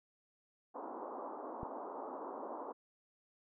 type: band-pass noise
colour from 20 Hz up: white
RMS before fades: -45 dBFS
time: 0.74-2.73 s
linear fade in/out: 20 ms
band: 250 to 1100 Hz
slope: 48 dB/octave
type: click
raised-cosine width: 3 ms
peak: -30 dBFS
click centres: 1.632 s
effects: none

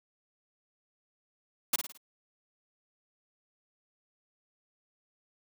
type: noise with echo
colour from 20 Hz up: white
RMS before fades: -26 dBFS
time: 1.73-1.76 s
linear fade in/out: 5 ms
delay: 54 ms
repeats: 4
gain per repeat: -7 dB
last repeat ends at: 1.976 s
effects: high-pass 200 Hz 12 dB/octave

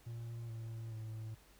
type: tone with pitch steps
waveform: triangle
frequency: 116.54 / 113.42 / 110.38 Hz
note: A#2 / A#2 / A2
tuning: 0 / -47 / +6 cents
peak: -40 dBFS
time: 0.06-1.35 s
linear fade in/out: 10 ms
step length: 430 ms
effects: added 50 Hz sine -66 dBFS peak until 1.59 s + pink hiss -65 dBFS RMS until 1.59 s

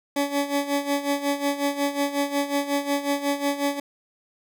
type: tone with tremolo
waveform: 20% pulse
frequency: 283.5 Hz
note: C#4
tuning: 39 cents sharp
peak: -15 dBFS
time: 0.16-3.8 s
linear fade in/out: 5 ms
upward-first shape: sine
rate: 5.5 Hz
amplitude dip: 75%
effects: none

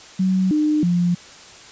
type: tone with pitch steps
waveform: sine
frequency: 187.5 / 303.2 / 175.3 Hz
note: F#3 / D#4 / F3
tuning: +23 / -45 / +7 cents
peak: -15 dBFS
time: 0.19-1.15 s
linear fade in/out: 10 ms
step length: 320 ms
effects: white hiss -42 dBFS RMS until 1.71 s + resampled to 16000 Hz

